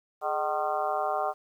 harmonic tone with a mistuned harmonic, 152.3 Hz, D#3, 37 cents flat, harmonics 3 / 4 / 5 / 6 / 7 / 8 / 9, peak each -37 / -32 / -29 / -41 / -35 / -35 / -39 dBFS, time 0.21-1.34 s, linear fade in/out 50 ms, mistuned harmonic 3, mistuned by -140 cents, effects 10-bit

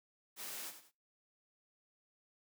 white noise with echo, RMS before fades -45 dBFS, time 0.36-0.73 s, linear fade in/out 50 ms, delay 94 ms, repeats 2, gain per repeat -10 dB, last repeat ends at 0.918 s, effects noise-tail reverb RT60 0.3 s tail -23 dB re dry + high-pass 200 Hz 12 dB/octave

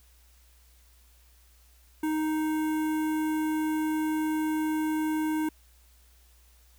square tone with notch filter, 311.1 Hz, D#4, in tune, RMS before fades -28 dBFS, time 2.03-5.49 s, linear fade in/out 5 ms, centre 4500 Hz, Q 0.5, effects added 60 Hz sine -57 dBFS peak until 6.78 s + white hiss -63 dBFS RMS until 6.78 s

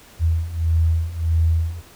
sine beating tone pair, 80.9 / 82.5 Hz, E2 / E2, -32 / +2 cents, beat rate 1.6 Hz, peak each -21 / -18 dBFS, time 0.19-1.82 s, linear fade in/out 50 ms, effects pink hiss -47 dBFS RMS until 1.95 s

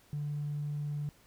triangle tone with tanh clipping, 146.83 Hz, D3, in tune, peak -32 dBFS, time 0.13-1.09 s, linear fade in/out 0 ms, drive 1 dB, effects pink hiss -63 dBFS RMS until 1.26 s

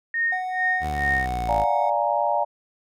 sine tone with tremolo, 1847 Hz, A#6, 16 cents flat, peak -19 dBFS, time 0.14-1.26 s, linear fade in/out 2 ms, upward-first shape sine, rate 2.3 Hz, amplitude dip 100%
triangle tone with pitch glide, 740 to 734.9 Hz, F#5 to F#5, 0 to -12 cents, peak -24 dBFS, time 0.32-1.9 s, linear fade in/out 5 ms, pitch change -12 cents, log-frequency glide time 1.06-1.61 s
sawtooth linear sweep, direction down, 77.78 to 51.7 Hz, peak -24 dBFS, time 0.8-1.66 s, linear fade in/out 50 ms
sine chord, Bb dominant seventh, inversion first, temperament equal, 587.3 / 698.5 / 830.6 / 932.3 Hz, D5 / F5 / Ab5 / Bb5, 0 / 0 / 0 / 0 cents, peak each -25 dBFS, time 1.48-2.45 s, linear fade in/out 20 ms
effects none

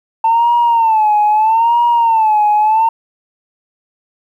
sine tone with vibrato, 893 Hz, A5, 25 cents sharp, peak -7 dBFS, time 0.24-2.89 s, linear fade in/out 5 ms, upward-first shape sine, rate 0.78 Hz, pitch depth 110 cents each way, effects tanh soft clip ceiling -5 dBFS + 8-bit

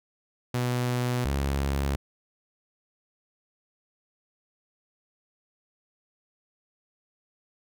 sawtooth tone pair in turn, 123.47 / 69.3 Hz, B2 / C#2, 0 / 0 cents, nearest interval minor seventh, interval 1000 cents, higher first, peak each -21 / -21 dBFS, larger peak neither, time 0.54-1.25 / 1.25-1.96 s, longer neither, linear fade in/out 5 ms, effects none

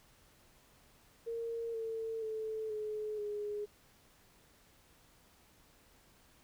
sine tone with pitch steps, 461.4 / 449.6 / 438 / 426.8 / 415.8 Hz, A#4 / A4 / A4 / G#4 / G#4, -18 / +37 / -8 / +47 / +2 cents, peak -36 dBFS, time 1.26-3.66 s, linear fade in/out 20 ms, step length 480 ms, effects pink hiss -65 dBFS RMS until 6.43 s

